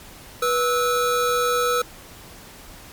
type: tone pair together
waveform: square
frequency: 488.1 / 1303.1 Hz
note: B4 / E6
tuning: -20 / -20 cents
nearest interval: octave + perfect fourth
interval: 1700 cents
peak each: -22 dBFS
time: 0.42-1.82 s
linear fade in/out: 5 ms
effects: pink hiss -43 dBFS RMS until 2.92 s + MP3 96 kbps